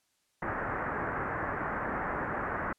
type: low-pass noise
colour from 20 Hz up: white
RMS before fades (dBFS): -34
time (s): 0.42-2.73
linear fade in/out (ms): 5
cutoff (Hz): 1800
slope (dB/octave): 48
effects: white hiss -74 dBFS RMS until 2.78 s + low-pass 10000 Hz 12 dB/octave